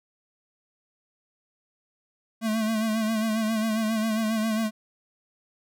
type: tone with vibrato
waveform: square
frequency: 220 Hz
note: A3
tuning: in tune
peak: -24 dBFS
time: 2.41-4.71 s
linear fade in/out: 50 ms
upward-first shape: sine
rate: 7.4 Hz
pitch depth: 48 cents each way
effects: none